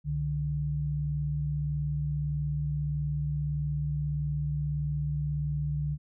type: tone pair together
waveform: sine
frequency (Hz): 65.57 / 147.2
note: C2 / D3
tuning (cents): +4 / +4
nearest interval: octave + major second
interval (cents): 1400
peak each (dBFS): -35 / -28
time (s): 0.04-5.98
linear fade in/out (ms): 50
effects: none